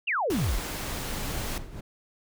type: exponential sweep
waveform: sine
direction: down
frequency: 2960 to 33.09 Hz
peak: -24 dBFS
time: 0.07-0.59 s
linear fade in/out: 10 ms
type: noise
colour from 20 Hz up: pink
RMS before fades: -34 dBFS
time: 0.3-1.58 s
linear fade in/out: 2 ms
type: noise with tremolo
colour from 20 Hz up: brown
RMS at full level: -35 dBFS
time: 0.86-1.81 s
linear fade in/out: 10 ms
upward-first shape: sine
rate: 4.5 Hz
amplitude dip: 55%
effects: none